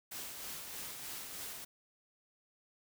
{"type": "noise with tremolo", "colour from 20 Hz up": "white", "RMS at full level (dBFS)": -43, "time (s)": [0.11, 1.65], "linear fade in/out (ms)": 10, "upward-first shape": "triangle", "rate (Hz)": 3.2, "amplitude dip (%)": 40, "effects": []}